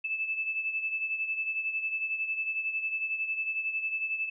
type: beating tone pair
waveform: sine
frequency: 2623 / 2634 Hz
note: E7 / E7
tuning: -9 / -2 cents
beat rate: 11 Hz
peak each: -30 / -37 dBFS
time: 0.04-4.3 s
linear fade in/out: 10 ms
effects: none